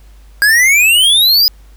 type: exponential sweep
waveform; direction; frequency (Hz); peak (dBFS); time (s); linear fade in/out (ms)
square; up; 1613 to 5040; -7; 0.42-1.48; 0
effects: added 50 Hz sine -37 dBFS peak until 1.76 s + pink hiss -51 dBFS RMS until 1.76 s